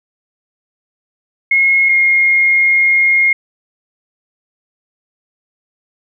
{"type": "tone pair in turn", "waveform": "sine", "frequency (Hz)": [2162, 2140], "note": ["C#7", "C7"], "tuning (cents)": [-44, 38], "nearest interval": "unison", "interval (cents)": 18, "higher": "first", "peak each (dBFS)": -8, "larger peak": "neither", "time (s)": [[1.51, 1.89], [1.89, 3.33]], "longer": "second", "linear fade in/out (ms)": 5, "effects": []}